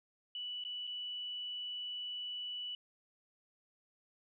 sine tone with dropouts, 2960 Hz, F#7, in tune, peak -39 dBFS, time 0.35-2.75 s, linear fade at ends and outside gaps 2 ms, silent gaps 0.639-0.649 / 0.87-0.874 s, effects none

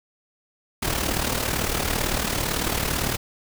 pink noise with amplitude modulation, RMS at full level -22 dBFS, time 0.82-3.17 s, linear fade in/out 10 ms, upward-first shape sine, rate 37.9 Hz, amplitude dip 65%, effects none

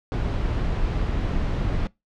brown noise, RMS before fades -24 dBFS, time 0.12-1.87 s, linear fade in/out 0 ms, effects noise-tail reverb RT60 0.2 s tail -23 dB re dry + low-pass 4000 Hz 12 dB/octave

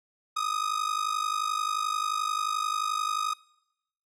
45% pulse ring-modulated tone, 1244.5 Hz, D#6, in tune, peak -24 dBFS, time 0.36-3.34 s, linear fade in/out 10 ms, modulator 25.7 Hz, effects noise-tail reverb RT60 0.8 s tail -21 dB re dry + low-pass 9000 Hz 12 dB/octave

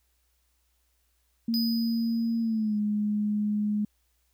sine tone with pitch glide, 229.5 to 209.2 Hz, A#3 to G#3, -27 to +13 cents, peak -24 dBFS, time 1.48-3.85 s, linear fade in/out 5 ms, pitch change -160 cents, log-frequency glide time 2.41-2.76 s
square tone with exponential decay, 4984 Hz, D#8, 2 cents sharp, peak -28 dBFS, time 1.54-2.79 s, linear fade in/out 0 ms, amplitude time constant 270 ms
effects added 60 Hz sine -70 dBFS peak until 4.33 s + white hiss -73 dBFS RMS until 4.33 s

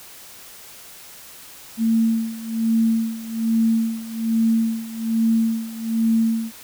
sine tone with tremolo, 225.7 Hz, A3, 44 cents sharp, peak -14 dBFS, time 1.77-6.52 s, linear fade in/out 50 ms, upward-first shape sine, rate 1.2 Hz, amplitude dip 85%, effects white hiss -42 dBFS RMS until 6.63 s

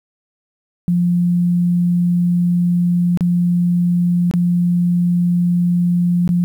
sine tone with dropouts, 175.3 Hz, F3, 7 cents sharp, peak -12 dBFS, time 0.88-6.44 s, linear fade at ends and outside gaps 0 ms, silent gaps 3.174-3.208 / 4.312-4.338 / 6.277-6.291 s, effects 8-bit

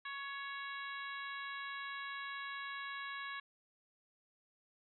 harmonic tone with a mistuned harmonic, 554.4 Hz, C#5, in tune, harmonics 2 / 3 / 4 / 5 / 6 / 7, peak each -46 / -45 / -50 / -54 / -55 / -53 dBFS, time 0.05-3.4 s, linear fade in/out 5 ms, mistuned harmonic 3, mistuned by +17 cents, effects none

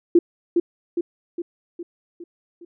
sine tone with echo, 344.2 Hz, F4, 25 cents flat, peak -9 dBFS, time 0.15-0.19 s, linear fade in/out 5 ms, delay 410 ms, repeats 6, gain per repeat -5 dB, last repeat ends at 2.65 s, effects none

